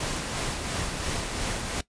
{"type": "noise with tremolo", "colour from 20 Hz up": "pink", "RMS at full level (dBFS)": -29, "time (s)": [0, 1.81], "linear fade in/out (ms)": 5, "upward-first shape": "sine", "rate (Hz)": 2.9, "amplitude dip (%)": 35, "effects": ["noise-tail reverb RT60 0.1 s tail -18 dB re dry", "resampled to 22050 Hz"]}